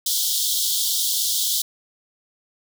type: high-pass noise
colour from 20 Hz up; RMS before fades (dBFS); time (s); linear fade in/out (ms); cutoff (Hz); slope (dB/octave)
pink; -22; 0.06-1.62; 5; 3200; 96
effects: none